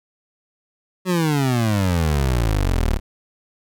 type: exponential sweep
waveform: 25% pulse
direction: down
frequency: 188.5 to 34.77 Hz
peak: -13 dBFS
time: 1.05-3 s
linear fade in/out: 50 ms
effects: none